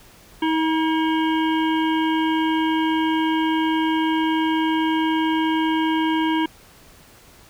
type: harmonic tone with a mistuned harmonic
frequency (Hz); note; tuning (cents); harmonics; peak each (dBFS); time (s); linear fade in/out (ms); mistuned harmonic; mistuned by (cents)
318.2; D#4; +39; 1 / 3 / 5 / 7 / 9 / 10; -19 / -24 / -31 / -33 / -34 / -34; 0.42-6.46; 5; 5; +32
effects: pink hiss -49 dBFS RMS until 7.49 s

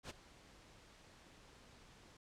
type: noise with ADSR envelope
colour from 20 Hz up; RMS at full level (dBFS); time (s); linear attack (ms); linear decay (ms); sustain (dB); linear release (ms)
pink; -45; 0.03-2.17; 71; 15; -17; 4
effects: low-pass 7000 Hz 12 dB/octave

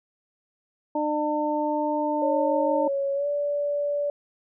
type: harmonic tone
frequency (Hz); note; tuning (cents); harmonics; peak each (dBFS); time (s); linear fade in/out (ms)
300.1; D4; +38; 1 / 2 / 3; -27 / -27 / -27; 0.95-2.88; 5
type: tone with pitch glide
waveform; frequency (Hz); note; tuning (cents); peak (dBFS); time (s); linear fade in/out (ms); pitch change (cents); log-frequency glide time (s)
sine; 554.4 to 578.9; C#5 to D5; 0 to -25; -23; 2.22-4.1; 2; +75; 3.14-3.27
effects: none

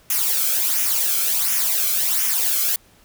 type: noise with flanger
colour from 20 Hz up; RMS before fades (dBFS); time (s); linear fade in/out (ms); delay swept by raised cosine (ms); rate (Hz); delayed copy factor
blue; -20; 0.1-2.76; 2; 0.23 to 1.1; 1.4; -0.65
effects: pink hiss -54 dBFS RMS until 3.04 s

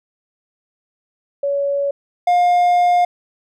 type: tone pair in turn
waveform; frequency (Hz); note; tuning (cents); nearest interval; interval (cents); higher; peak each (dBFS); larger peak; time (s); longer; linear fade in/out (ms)
sine / triangle; 563 / 709.3; C#5 / F5; +27 / +27; major third; 400; second; -16 / -9; second; 1.43-1.91 / 2.27-3.05; second; 5
effects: none

